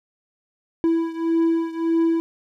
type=beating tone pair; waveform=triangle; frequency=329.6 / 331.3 Hz; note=E4 / E4; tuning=0 / +9 cents; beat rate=1.7 Hz; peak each=-18 / -21 dBFS; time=0.84-2.2 s; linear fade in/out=0 ms; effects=none